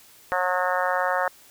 harmonic tone, 181.9 Hz, F#3, 29 cents flat, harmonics 3 / 4 / 5 / 6 / 7 / 8 / 9 / 10, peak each -27 / -28 / -29 / -30 / -30 / -31 / -32 / -32 dBFS, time 0.32-1.28 s, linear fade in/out 0 ms, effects white hiss -52 dBFS RMS until 1.5 s

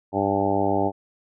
harmonic tone with a mistuned harmonic, 99.2 Hz, G2, 21 cents sharp, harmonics 1 / 2 / 3 / 4 / 5 / 6 / 7 / 8 / 9, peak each -31 / -30 / -26 / -27 / -31 / -28 / -28 / -27 / -30 dBFS, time 0.12-0.92 s, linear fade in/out 50 ms, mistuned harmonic 9, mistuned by -41 cents, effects none

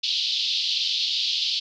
white band-pass noise, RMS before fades -25 dBFS, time 0.03-1.6 s, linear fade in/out 10 ms, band 3000 to 4700 Hz, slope 48 dB/octave, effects none

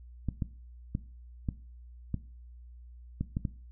clicks, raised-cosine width 5 ms, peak -18 dBFS, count 8, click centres 0.287 / 0.422 / 0.951 / 1.488 / 2.143 / 3.21 / 3.369 / 3.452 s, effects noise-tail reverb RT60 0.4 s tail -18 dB re dry + added 60 Hz sine -47 dBFS peak until 3.71 s

